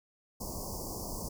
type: band-stop noise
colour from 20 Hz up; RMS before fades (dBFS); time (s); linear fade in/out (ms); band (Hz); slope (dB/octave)
pink; -39; 0.4-1.29; 10; 1100 to 4700; 96
effects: none